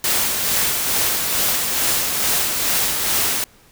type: noise with tremolo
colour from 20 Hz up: white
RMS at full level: -18 dBFS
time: 0.04-3.44 s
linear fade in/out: 2 ms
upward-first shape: sine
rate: 2.3 Hz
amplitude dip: 35%
effects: pink hiss -51 dBFS RMS until 3.71 s